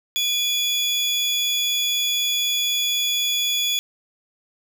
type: tone pair together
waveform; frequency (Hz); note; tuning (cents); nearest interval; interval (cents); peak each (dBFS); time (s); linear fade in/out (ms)
35% pulse; 2436 / 3396; D#7 / G#7; -37 / +38; tritone; 575; -27 / -18; 0.16-3.79; 0
effects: none